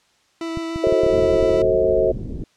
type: tone with vibrato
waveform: 40% pulse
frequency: 329.6 Hz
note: E4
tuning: in tune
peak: -24 dBFS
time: 0.41-1.62 s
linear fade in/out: 2 ms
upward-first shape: square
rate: 6.9 Hz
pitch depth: 8 cents each way
type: clicks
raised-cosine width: 5 ms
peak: -16 dBFS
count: 11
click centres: 0.573 / 0.76 / 0.871 / 0.925 / 1.035 / 1.065 / 1.181 / 1.228 / 1.339 / 1.427 / 1.543 s
type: chord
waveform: sine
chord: F# diminished seventh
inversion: none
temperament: just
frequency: 370 / 444 / 532.8 / 639.4 Hz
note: F#4 / A4 / C5 / Eb5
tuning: 0 / +16 / +31 / +47 cents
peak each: -20 dBFS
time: 0.83-2.12 s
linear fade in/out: 10 ms
type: low-pass noise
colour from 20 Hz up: pink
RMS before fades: -29 dBFS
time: 1.1-2.44 s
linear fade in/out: 2 ms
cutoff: 370 Hz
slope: 24 dB/octave
effects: white hiss -60 dBFS RMS until 2.56 s + low-pass 6000 Hz 12 dB/octave